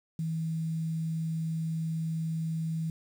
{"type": "tone with quantisation", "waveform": "sine", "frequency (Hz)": 161.5, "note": "E3", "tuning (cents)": -35, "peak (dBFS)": -29, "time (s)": [0.19, 2.9], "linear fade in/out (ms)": 2, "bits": 9, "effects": []}